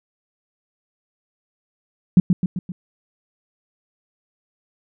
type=tone with echo; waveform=sine; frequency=181 Hz; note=F#3; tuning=38 cents flat; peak=-6 dBFS; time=2.17-2.2 s; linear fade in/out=2 ms; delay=130 ms; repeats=4; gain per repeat=-5 dB; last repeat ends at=2.72 s; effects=none